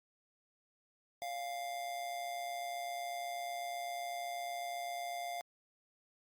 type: tone with amplitude modulation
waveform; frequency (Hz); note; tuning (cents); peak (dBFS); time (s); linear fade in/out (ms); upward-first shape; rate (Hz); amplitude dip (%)
square; 698.5; F5; 0; -37; 1.22-5.41; 0; sine; 128; 50
effects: Opus 48 kbps